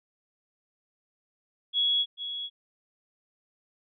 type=tone with echo; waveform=sine; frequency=3349 Hz; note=G#7; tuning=14 cents sharp; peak=-22 dBFS; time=1.73-2.06 s; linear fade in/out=50 ms; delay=440 ms; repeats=1; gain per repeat=-10 dB; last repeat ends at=2.5 s; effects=none